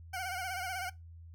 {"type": "tone with vibrato", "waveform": "20% pulse", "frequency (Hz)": 740, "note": "F#5", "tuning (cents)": 0, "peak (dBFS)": -31, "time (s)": [0.13, 0.9], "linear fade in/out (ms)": 10, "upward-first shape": "sine", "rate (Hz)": 16, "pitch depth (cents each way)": 76, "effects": ["noise-tail reverb RT60 0.2 s tail -20 dB re dry", "added 83 Hz sine -48 dBFS peak until 1.34 s"]}